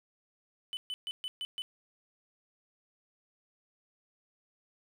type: tone bursts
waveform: triangle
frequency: 3002 Hz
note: F#7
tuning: 24 cents sharp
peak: -33 dBFS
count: 6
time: 0.73-1.62 s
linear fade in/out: 0 ms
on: 40 ms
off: 130 ms
effects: none